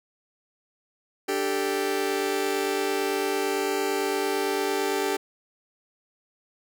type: chord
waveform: sawtooth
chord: D suspended fourth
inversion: none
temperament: just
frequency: 293.7 / 391.6 / 440.5 Hz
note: D4 / G4 / A4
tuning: 0 / -2 / +2 cents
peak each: -28 / -22 / -26 dBFS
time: 1.28-5.17 s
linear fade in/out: 10 ms
effects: none